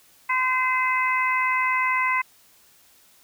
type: harmonic tone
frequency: 513 Hz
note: C5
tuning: 34 cents flat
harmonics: 2 / 3 / 4 / 5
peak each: -23 / -32 / -23 / -30 dBFS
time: 0.29-2.22 s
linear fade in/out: 10 ms
effects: white hiss -56 dBFS RMS until 3.23 s